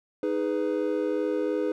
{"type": "chord", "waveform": "triangle", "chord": "G# minor", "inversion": "second", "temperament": "just", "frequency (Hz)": [311.5, 415.3, 498.4], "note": ["D#4", "G#4", "B4"], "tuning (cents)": [2, 0, 16], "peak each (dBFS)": -27, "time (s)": [0.23, 1.72], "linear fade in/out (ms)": 2, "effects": []}